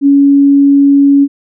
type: tone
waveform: sine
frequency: 280.4 Hz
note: C#4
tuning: 20 cents sharp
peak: -3 dBFS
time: 0.01-1.28 s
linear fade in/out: 50 ms
effects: none